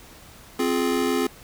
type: chord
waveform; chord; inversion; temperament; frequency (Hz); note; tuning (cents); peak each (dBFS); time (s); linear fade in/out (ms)
square; F minor; second; just; 261.9 / 349.2 / 419.1; C4 / F4 / Ab4; +2 / 0 / +16; -25 / -27 / -26; 0.59-1.27; 5
effects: pink hiss -47 dBFS RMS until 1.43 s